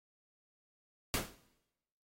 pink noise with exponential decay, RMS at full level -29 dBFS, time 1.14-1.36 s, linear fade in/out 0 ms, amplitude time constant 46 ms, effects noise-tail reverb RT60 0.9 s tail -19 dB re dry + AAC 48 kbps

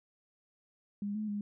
sine tone with pitch steps, 203.5 / 214 / 205.5 Hz, G#3 / A3 / G#3, -35 / -48 / -18 cents, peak -33 dBFS, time 1.02-1.41 s, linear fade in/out 2 ms, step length 130 ms, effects none

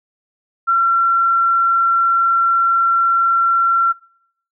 sine tone, 1361 Hz, F6, 45 cents flat, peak -11 dBFS, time 0.67-3.93 s, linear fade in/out 20 ms, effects noise-tail reverb RT60 0.7 s tail -25 dB re dry

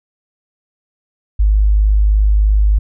sine tone, 51.6 Hz, G#1, 10 cents flat, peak -8 dBFS, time 1.39-2.79 s, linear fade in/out 10 ms, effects none

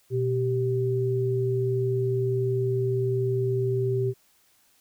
sine tone pair together, 122.4 / 388.6 Hz, B2 / G4, -15 / -15 cents, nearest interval octave + minor sixth, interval 2000 cents, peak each -25 dBFS, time 0.1-4.14 s, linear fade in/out 50 ms, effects white hiss -63 dBFS RMS until 4.8 s

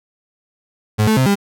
35% pulse tone with pitch steps, 106.9 / 218.4 / 130.4 / 200.6 Hz, A2 / A3 / C3 / G3, -49 / -13 / -5 / +40 cents, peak -10 dBFS, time 0.98-1.356 s, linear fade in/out 20 ms, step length 94 ms, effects none

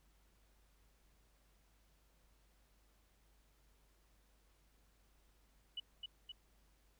sine tone with echo, 2960 Hz, F#7, in tune, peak -40 dBFS, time 5.77-5.8 s, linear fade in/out 5 ms, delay 260 ms, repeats 2, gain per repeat -3 dB, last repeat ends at 6.32 s, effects added 50 Hz sine -70 dBFS peak until 6.99 s + pink hiss -75 dBFS RMS until 6.99 s

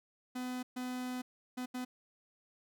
45% pulse tone bursts at uneven times, 251.5 Hz, B3, 32 cents sharp, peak -37 dBFS, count 4, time 0.35-0.63 / 0.76-1.22 / 1.57-1.66 / 1.74-1.85 s, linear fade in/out 10 ms, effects none

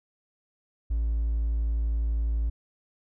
triangle tone with hard clipping, 56 Hz, A1, 31 cents sharp, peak -24 dBFS, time 0.9-2.5 s, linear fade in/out 10 ms, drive 4 dB, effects none

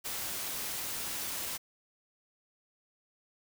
white noise, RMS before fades -37 dBFS, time 0.04-1.58 s, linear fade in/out 20 ms, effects none

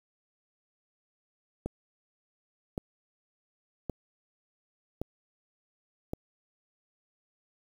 click train, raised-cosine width 2 ms, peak -19 dBFS, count 5, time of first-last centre 1.66-6.134 s, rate 0.894 Hz, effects 8-bit

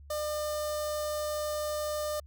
sawtooth tone with notch filter, 602 Hz, D5, 43 cents sharp, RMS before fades -33 dBFS, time 0.1-2.2 s, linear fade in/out 5 ms, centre 2300 Hz, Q 0.8, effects added 71 Hz sine -48 dBFS peak until 2.26 s

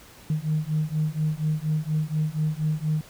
sine beating tone pair, 152.5 / 156.7 Hz, D#3 / D#3, -34 / +13 cents, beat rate 4.2 Hz, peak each -25 dBFS, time 0.3-3.01 s, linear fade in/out 2 ms, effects tanh soft clip ceiling -16 dBFS + pink hiss -49 dBFS RMS until 3.09 s

